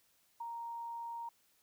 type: tone with ADSR envelope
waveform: sine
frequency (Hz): 932.3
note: A#5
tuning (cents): 0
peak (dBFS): -38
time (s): 0.4-1.29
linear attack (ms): 8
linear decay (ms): 20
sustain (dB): -2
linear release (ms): 4
effects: white hiss -72 dBFS RMS until 1.62 s